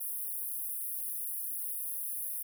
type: high-pass noise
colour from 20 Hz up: pink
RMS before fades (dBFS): -37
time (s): 0-2.43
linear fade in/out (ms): 10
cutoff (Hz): 9800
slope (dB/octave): 96
effects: none